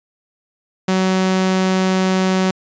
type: tone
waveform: sawtooth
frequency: 187.5 Hz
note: F#3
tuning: 23 cents sharp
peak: -10 dBFS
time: 0.88-2.51 s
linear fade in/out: 5 ms
effects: resampled to 16000 Hz